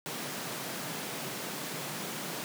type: high-pass noise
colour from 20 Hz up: pink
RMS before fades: -38 dBFS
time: 0.06-2.44 s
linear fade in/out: 0 ms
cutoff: 130 Hz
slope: 48 dB/octave
effects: none